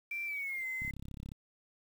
sine tone with pitch glide, 2349 to 2057 Hz, D7 to C7, 0 to -30 cents, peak -35 dBFS, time 0.11-0.91 s, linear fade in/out 5 ms, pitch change -230 cents, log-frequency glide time 0.26-0.66 s
click train, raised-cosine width 5 ms, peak -32 dBFS, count 18, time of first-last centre 0.82-1.319 s, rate 34.1 Hz
effects 9-bit

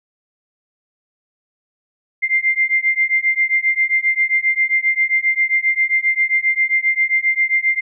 sine beating tone pair, 2093 / 2100.5 Hz, C7 / C7, 0 / +6 cents, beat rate 7.5 Hz, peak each -17 dBFS, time 2.22-7.81 s, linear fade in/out 20 ms, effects none

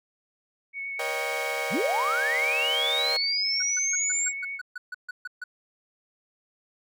sine tone with vibrato, 2217 Hz, C#7, in tune, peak -31 dBFS, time 0.73-4.6 s, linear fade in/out 50 ms, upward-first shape sine, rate 8.5 Hz, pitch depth 11 cents each way
sawtooth chord, Eb dominant seventh, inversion second, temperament equal with one note detuned, 478.4 / 554.4 / 622.3 / 784 Hz, Bb4 / Db5 / Eb5 / G5, +45 / 0 / 0 / 0 cents, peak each -31 dBFS, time 0.99-3.17 s, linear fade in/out 5 ms
sine linear sweep, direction up, 116.54 to 7650 Hz, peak -24 dBFS, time 1.7-4.33 s, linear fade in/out 50 ms
triangle tone bursts, 1480 Hz, F#6, in tune, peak -30 dBFS, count 12, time 3.6-5.44 s, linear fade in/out 5 ms, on 25 ms, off 140 ms
effects none

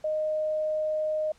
sine tone, 618 Hz, D#5, 12 cents flat, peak -25 dBFS, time 0.04-1.32 s, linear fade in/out 5 ms, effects pink hiss -60 dBFS RMS until 1.38 s + low-pass 8000 Hz 12 dB/octave

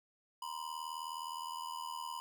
square ring-modulated tone, 990 Hz, B5, 4 cents sharp, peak -38 dBFS, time 0.42-2.2 s, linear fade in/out 0 ms, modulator 39.7 Hz, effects none

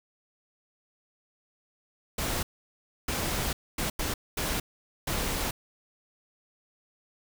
pink noise bursts at uneven times, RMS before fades -30 dBFS, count 6, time 2.18-2.43 / 3.08-3.53 / 3.78-3.9 / 3.99-4.14 / 4.37-4.6 / 5.07-5.51 s, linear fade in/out 5 ms, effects none

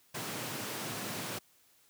pink high-pass noise, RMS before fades -39 dBFS, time 0.14-1.39 s, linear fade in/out 10 ms, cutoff 100 Hz, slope 96 dB/octave, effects white hiss -66 dBFS RMS until 1.89 s + high-pass 60 Hz 12 dB/octave

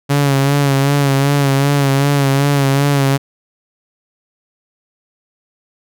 sawtooth tone with vibrato, 139.8 Hz, C#3, 15 cents sharp, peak -7 dBFS, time 0.09-3.18 s, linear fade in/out 20 ms, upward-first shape sine, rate 2.6 Hz, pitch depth 44 cents each way, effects none

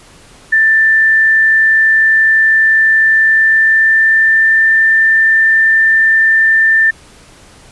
sine tone with pitch glide, 1774 to 1785.3 Hz, A6 to A6, +14 to +25 cents, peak -6 dBFS, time 0.52-6.91 s, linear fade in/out 10 ms, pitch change +11 cents, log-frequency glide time 3.17-4.66 s, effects pink hiss -41 dBFS RMS until 7.71 s + resampled to 24000 Hz

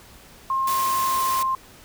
sine tone with pitch glide, 1066 to 1053.8 Hz, C6 to C6, +32 to +12 cents, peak -20 dBFS, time 0.5-1.55 s, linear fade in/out 2 ms, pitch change -20 cents, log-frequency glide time 0.66-1.26 s
white noise, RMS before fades -30 dBFS, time 0.67-1.43 s, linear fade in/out 5 ms
effects pink hiss -48 dBFS RMS until 1.84 s

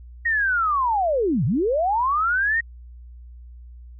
sine linear two-way sweep, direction down then up, 1889 to 103.83 to 1889 Hz, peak -18 dBFS, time 0.25-2.61 s, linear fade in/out 10 ms, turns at 1.45 s, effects added 60 Hz sine -39 dBFS peak until 3.99 s

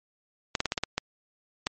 clicks, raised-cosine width 0.2 ms, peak -9 dBFS, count 8, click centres 0.552 / 0.604 / 0.657 / 0.721 / 0.778 / 0.836 / 0.98 / 1.669 s, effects MP3 32 kbps

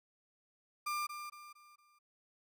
35% pulse tone with echo, 1194 Hz, D6, 28 cents sharp, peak -33 dBFS, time 0.86-1.07 s, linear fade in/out 10 ms, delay 230 ms, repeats 4, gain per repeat -8 dB, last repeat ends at 1.99 s, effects none

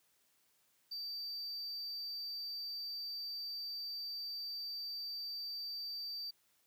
triangle tone, 4645 Hz, D8, 20 cents flat, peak -39 dBFS, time 0.91-6.31 s, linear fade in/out 10 ms, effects white hiss -74 dBFS RMS until 6.66 s + high-pass 60 Hz 12 dB/octave

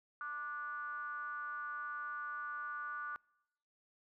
triangle ring-modulated tone, 140.6 Hz, C#3, 25 cents sharp, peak -35 dBFS, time 0.21-3.16 s, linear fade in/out 0 ms, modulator 1320 Hz, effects noise-tail reverb RT60 0.9 s tail -26 dB re dry

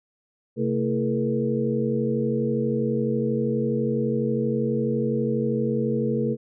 sine tone cluster, 131.7 / 224.9 / 331.9 / 425.9 / 478.1 Hz, C3 / A3 / E4 / G#4 / A#4, +12 / +38 / +12 / +44 / +44 cents, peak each -28 / -25 / -32 / -28 / -28 dBFS, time 0.56-6.37 s, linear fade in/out 50 ms, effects none

